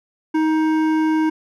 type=tone with hard clipping; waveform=sine; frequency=314.4 Hz; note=D#4; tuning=18 cents sharp; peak=-17 dBFS; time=0.34-1.3 s; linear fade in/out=10 ms; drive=12 dB; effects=none